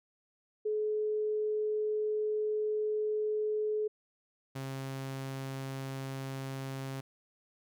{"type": "tone pair in turn", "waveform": ["sine", "sawtooth"], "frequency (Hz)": [426.7, 134.4], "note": ["G#4", "C3"], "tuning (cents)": [47, 47], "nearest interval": "octave + minor sixth", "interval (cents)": 2000, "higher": "first", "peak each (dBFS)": [-29, -33], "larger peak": "first", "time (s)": [[0.65, 3.88], [4.55, 7.01]], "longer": "first", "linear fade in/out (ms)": 10, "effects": []}